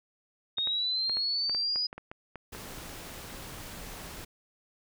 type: linear sweep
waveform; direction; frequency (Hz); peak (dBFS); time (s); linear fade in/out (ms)
sine; up; 3689 to 4970; -27; 0.57-1.87; 10
type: clicks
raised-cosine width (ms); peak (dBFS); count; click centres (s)
0.5; -26; 12; 0.584 / 0.673 / 1.096 / 1.17 / 1.496 / 1.548 / 1.759 / 1.929 / 1.98 / 2.115 / 2.357 / 2.549
type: noise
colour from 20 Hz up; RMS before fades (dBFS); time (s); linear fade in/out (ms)
pink; -43; 2.52-4.25; 10
effects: none